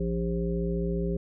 harmonic tone with a mistuned harmonic, 57.2 Hz, A#1, 32 cents flat, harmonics 1 / 3 / 5 / 7 / 9, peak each -31 / -29 / -40 / -32 / -38 dBFS, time 0-1.17 s, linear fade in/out 5 ms, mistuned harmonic 9, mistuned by +50 cents, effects none

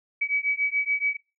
sine beating tone pair, 2275 / 2282 Hz, C#7 / C#7, +44 / +50 cents, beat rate 7 Hz, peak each -26 dBFS, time 0.21-1.17 s, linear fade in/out 10 ms, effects noise-tail reverb RT60 0.3 s tail -23 dB re dry

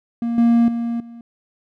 triangle tone with level steps, 234 Hz, A#3, 7 cents sharp, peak -17 / -9 / -18 / -33 dBFS, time 0.22-1.21 s, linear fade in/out 2 ms, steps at 0.38 / 0.68 / 1 s, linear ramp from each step 2 ms, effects none

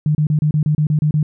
sine tone bursts, 151.4 Hz, D#3, 47 cents flat, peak -12 dBFS, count 10, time 0.06-1.229 s, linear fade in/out 2 ms, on 89 ms, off 31 ms, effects none

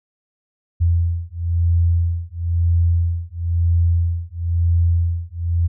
sine beating tone pair, 84.6 / 85.6 Hz, E2 / F2, +45 / -34 cents, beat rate 1 Hz, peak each -18 dBFS, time 0.8-5.68 s, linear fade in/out 20 ms, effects none

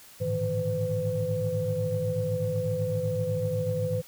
sine tone cluster, 103.9 / 111.9 / 149.7 / 162.3 / 506 Hz, G#2 / A2 / D3 / E3 / B4, +1 / +30 / +33 / -27 / +42 cents, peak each -32 / -33 / -36 / -33 / -28 dBFS, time 0.2-4.02 s, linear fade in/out 20 ms, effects tanh soft clip ceiling -15 dBFS + white hiss -51 dBFS RMS until 4.07 s

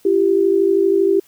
sine tone pair together, 339.3 / 392 Hz, F4 / G4, -50 / 0 cents, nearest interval major second, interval 250 cents, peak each -17 / -13 dBFS, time 0.05-1.2 s, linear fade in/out 5 ms, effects white hiss -53 dBFS RMS until 1.27 s

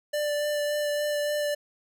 square tone with vibrato, 590 Hz, D5, 8 cents sharp, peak -26 dBFS, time 0.13-1.55 s, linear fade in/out 10 ms, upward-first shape sine, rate 3.5 Hz, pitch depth 12 cents each way, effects none

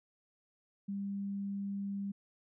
sine tone, 199 Hz, G3, 26 cents sharp, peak -35 dBFS, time 0.88-2.12 s, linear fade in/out 10 ms, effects none

